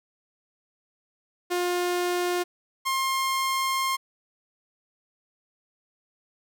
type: tone pair in turn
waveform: sawtooth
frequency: 355.1 / 1064.1 Hz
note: F4 / C6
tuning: +29 / +29 cents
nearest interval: octave + perfect fifth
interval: 1900 cents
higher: second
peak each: -20 dBFS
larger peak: neither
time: 1.5-2.44 / 2.85-3.97 s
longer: second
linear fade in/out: 20 ms
effects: none